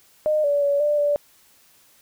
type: tone with pitch steps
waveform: sine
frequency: 612 / 575 / 568 / 591 / 582 Hz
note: D#5 / D5 / C#5 / D5 / D5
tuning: -29 / -37 / +42 / +11 / -16 cents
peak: -17 dBFS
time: 0.26-1.16 s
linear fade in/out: 0 ms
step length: 180 ms
effects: white hiss -56 dBFS RMS until 2.01 s